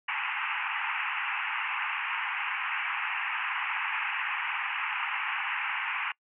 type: band-pass noise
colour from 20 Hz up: white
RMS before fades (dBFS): -32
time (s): 0.08-6.12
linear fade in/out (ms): 5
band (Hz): 810 to 2800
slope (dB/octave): 96
effects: noise-tail reverb RT60 0.1 s tail -25 dB re dry